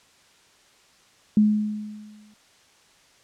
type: tone with exponential decay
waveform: sine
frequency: 211.5 Hz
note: G#3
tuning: 32 cents sharp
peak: -12 dBFS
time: 1.37-2.34 s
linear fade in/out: 2 ms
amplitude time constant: 210 ms
effects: white hiss -57 dBFS RMS until 3.23 s + low-pass 7000 Hz 12 dB/octave